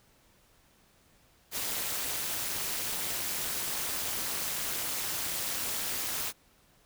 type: noise with amplitude modulation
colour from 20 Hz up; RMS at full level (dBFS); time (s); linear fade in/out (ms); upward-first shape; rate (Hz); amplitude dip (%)
white; -30; 1.51-6.33; 50; sine; 219; 80
effects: pink hiss -64 dBFS RMS until 6.85 s